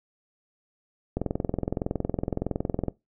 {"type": "click train", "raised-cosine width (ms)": 2, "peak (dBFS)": -13, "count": 38, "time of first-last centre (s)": [1.17, 2.883], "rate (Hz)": 21.6, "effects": ["noise-tail reverb RT60 0.2 s tail -20 dB re dry"]}